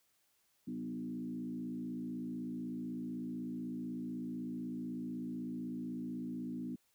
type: tone with frequency modulation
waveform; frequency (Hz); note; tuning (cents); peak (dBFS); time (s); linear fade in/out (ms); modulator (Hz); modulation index
sine; 246.9; B3; 0; -38; 0.67-6.76; 10; 56; 1.1
effects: white hiss -75 dBFS RMS until 6.94 s